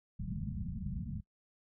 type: low-pass noise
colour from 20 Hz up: white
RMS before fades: -39 dBFS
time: 0.19-1.21 s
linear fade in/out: 10 ms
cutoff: 220 Hz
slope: 96 dB/octave
effects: noise-tail reverb RT60 0.1 s tail -21 dB re dry